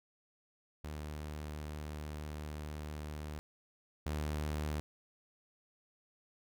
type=tone pair in turn; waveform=sawtooth; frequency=75.5 / 75.5 Hz; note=D2 / D2; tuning=+48 / +48 cents; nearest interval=unison; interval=0 cents; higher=neither; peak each=-37 / -31 dBFS; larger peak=second; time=0.84-3.39 / 4.06-4.8 s; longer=first; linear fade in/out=0 ms; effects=none